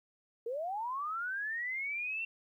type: linear sweep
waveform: sine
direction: up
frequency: 443.5 to 2727 Hz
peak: -34 dBFS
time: 0.46-2.25 s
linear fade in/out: 5 ms
effects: 12-bit